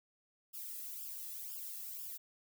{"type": "noise with flanger", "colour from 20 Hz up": "violet", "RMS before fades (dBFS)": -45, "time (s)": [0.53, 2.18], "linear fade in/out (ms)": 20, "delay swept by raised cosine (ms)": [0.48, 1.37], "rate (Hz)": 2, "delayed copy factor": -0.75, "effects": []}